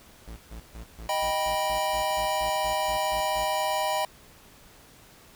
45% pulse tone bursts, 56.2 Hz, A1, 37 cents sharp, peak -38 dBFS, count 14, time 0.27-3.448 s, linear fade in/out 10 ms, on 97 ms, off 140 ms
square chord, Eb augmented, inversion none, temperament equal with one note detuned, 622.3 / 784 / 978.7 Hz, Eb5 / G5 / B5, 0 / 0 / -16 cents, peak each -30 dBFS, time 1.09-4.05 s, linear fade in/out 2 ms
effects pink hiss -53 dBFS RMS until 5.35 s

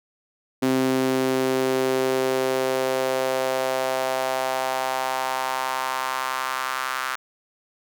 sawtooth tone with high-pass filter sweep, 130.81 Hz, C3, in tune, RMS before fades -24 dBFS, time 0.62-7.16 s, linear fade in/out 10 ms, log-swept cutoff 280 to 1300 Hz, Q 2.7, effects none

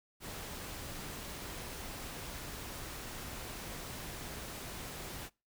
pink noise, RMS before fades -44 dBFS, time 0.2-5.3 s, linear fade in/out 50 ms, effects noise-tail reverb RT60 0.3 s tail -25 dB re dry

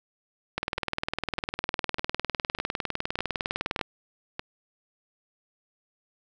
two click trains, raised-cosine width 0.3 ms, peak -11 / -15 dBFS, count 65 / 7, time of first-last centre 0.58-3.812 / 0.78-4.394 s, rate 19.8 / 1.66 Hz, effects none

